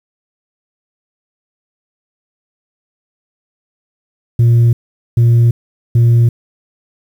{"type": "tone bursts", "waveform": "sine", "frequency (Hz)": 117.7, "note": "A#2", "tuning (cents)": 17, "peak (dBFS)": -3, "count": 3, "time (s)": [4.39, 6.29], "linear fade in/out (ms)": 5, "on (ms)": 340, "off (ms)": 440, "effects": ["tanh soft clip ceiling -5 dBFS", "7-bit"]}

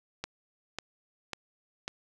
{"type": "click train", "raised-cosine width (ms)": 0.2, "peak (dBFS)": -17, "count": 4, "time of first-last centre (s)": [0.24, 1.879], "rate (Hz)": 1.83, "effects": []}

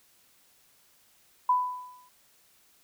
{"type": "tone with exponential decay", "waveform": "sine", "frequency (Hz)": 997, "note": "B5", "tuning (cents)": 16, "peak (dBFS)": -18, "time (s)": [1.49, 2.09], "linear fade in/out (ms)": 5, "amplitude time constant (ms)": 130, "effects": ["white hiss -63 dBFS RMS until 2.83 s"]}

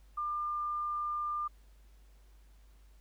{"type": "tone", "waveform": "sine", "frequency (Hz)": 1199, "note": "D6", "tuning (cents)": 36, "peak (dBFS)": -32, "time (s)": [0.17, 1.48], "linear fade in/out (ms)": 10, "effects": ["added 50 Hz sine -56 dBFS peak until 3 s", "pink hiss -70 dBFS RMS until 3 s"]}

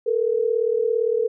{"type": "tone pair together", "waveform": "sine", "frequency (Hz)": [440, 477.6], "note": ["A4", "A#4"], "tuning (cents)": [0, 42], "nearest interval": "minor second", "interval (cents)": 142, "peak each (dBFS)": -21, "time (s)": [0.06, 1.28], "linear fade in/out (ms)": 10, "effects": []}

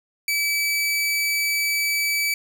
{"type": "tone", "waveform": "sawtooth", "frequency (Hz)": 2300, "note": "D7", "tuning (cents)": -37, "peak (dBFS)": -17, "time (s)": [0.28, 2.34], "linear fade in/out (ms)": 2, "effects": []}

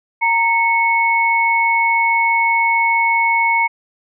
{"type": "tone pair together", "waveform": "sine", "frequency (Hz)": [926.2, 2203], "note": ["A#5", "C#7"], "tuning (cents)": [-11, -11], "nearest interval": "octave + minor third", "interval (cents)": 1500, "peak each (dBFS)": -15, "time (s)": [0.21, 3.68], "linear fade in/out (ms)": 20, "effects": []}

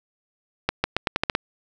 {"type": "accelerating click train", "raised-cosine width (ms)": 0.3, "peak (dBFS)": -4, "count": 8, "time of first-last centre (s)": [0.69, 1.351], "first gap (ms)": 150, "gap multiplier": 0.84, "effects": []}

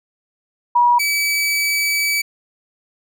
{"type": "tone pair in turn", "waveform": ["sine", "sawtooth"], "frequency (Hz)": [964, 2293], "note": ["B5", "D7"], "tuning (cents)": [-42, -42], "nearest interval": "octave + minor third", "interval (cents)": 1500, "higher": "second", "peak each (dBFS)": [-10, -13], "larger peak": "first", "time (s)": [[0.75, 0.99], [0.99, 2.22]], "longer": "second", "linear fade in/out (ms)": 10, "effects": []}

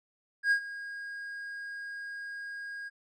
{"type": "tone with ADSR envelope", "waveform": "triangle", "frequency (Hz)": 1632, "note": "G#6", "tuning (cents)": -31, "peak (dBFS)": -19, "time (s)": [0.43, 2.9], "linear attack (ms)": 81, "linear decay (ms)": 86, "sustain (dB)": -17, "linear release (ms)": 27, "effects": ["resampled to 24000 Hz"]}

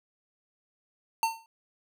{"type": "tone with exponential decay", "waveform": "square", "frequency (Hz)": 904, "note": "A5", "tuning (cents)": 47, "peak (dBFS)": -21, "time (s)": [1.23, 1.46], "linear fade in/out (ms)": 1, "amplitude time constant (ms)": 48, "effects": []}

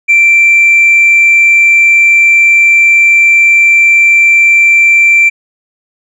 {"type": "tone with tanh clipping", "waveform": "triangle", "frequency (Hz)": 2349, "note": "D7", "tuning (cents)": 0, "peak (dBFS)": -3, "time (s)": [0.08, 5.3], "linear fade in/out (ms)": 20, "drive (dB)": 5, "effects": []}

